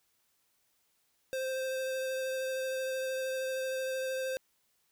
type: tone with vibrato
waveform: square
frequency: 523.3 Hz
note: C5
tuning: in tune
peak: -33 dBFS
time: 1.33-4.37 s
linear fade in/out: 0 ms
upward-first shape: triangle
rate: 13 Hz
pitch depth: 14 cents each way
effects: white hiss -74 dBFS RMS until 4.91 s